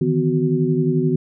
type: tone cluster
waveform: sine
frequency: 150.6 / 162 / 250.3 / 372 Hz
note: D3 / E3 / B3 / F#4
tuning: +44 / -30 / +23 / +9 cents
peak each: -21 dBFS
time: 0.01-1.16 s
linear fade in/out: 5 ms
effects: none